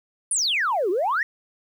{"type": "exponential two-way sweep", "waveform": "sine", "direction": "down then up", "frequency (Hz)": [10100, 340.5, 1946], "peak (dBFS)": -19, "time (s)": [0.31, 1.23], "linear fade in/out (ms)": 2, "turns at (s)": 0.9, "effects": ["tanh soft clip ceiling -15 dBFS", "9-bit"]}